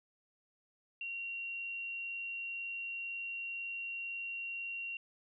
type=tone; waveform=sine; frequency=2751 Hz; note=F7; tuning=27 cents flat; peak=-38 dBFS; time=1.01-4.97 s; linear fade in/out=2 ms; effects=none